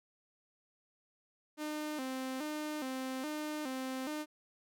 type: tone with vibrato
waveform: sawtooth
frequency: 281.4 Hz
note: C#4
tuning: 26 cents sharp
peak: -33 dBFS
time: 1.57-4.26 s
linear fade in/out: 50 ms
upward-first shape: square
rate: 1.2 Hz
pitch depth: 130 cents each way
effects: none